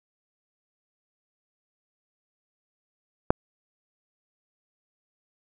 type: click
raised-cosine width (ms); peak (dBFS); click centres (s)
1; -3; 3.305
effects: none